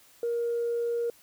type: tone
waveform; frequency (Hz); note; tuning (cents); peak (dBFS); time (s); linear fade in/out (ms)
sine; 470.8; A#4; +17; -25; 0.23-1.1; 2
effects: tanh soft clip ceiling -22 dBFS + white hiss -58 dBFS RMS until 1.22 s